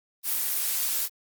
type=noise; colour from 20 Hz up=blue; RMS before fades=-27 dBFS; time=0.23-1.09 s; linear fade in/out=50 ms; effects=Opus 24 kbps